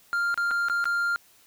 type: tone with dropouts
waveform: triangle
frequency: 1397 Hz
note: F6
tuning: in tune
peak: -21 dBFS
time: 0.13-1.16 s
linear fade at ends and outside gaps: 0 ms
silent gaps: 0.343-0.376 / 0.509-0.513 / 0.685-0.698 / 0.842-0.855 s
effects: white hiss -58 dBFS RMS until 1.46 s